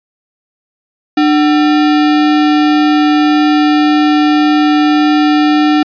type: tone with sample-and-hold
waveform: sine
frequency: 299.7 Hz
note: D4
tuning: 35 cents sharp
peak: -6 dBFS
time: 1.17-5.83 s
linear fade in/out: 5 ms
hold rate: 1050 Hz
effects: resampled to 11025 Hz